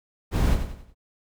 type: noise with echo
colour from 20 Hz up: brown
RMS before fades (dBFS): -20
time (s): 0.31-0.58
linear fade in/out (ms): 50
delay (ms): 92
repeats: 4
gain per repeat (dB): -8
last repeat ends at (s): 0.948
effects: none